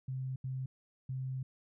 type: tone bursts at uneven times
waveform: sine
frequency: 130.81 Hz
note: C3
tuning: in tune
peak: -35 dBFS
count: 3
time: 0.08-0.36 / 0.44-0.66 / 1.09-1.43 s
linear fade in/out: 5 ms
effects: none